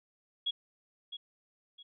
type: tone with echo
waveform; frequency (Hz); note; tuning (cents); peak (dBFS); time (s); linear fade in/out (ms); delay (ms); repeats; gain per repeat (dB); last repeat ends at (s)
sine; 3329; G#7; +3; -29; 0.46-0.51; 10; 660; 2; -10; 1.83
effects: none